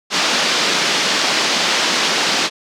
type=band-pass noise; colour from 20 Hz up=white; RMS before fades=-17 dBFS; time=0.1-2.5 s; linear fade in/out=50 ms; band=180 to 5400 Hz; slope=24 dB/octave; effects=none